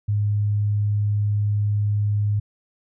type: tone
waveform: sine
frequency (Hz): 103.7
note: G#2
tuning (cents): -2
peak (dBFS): -18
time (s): 0.08-2.4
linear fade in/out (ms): 10
effects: none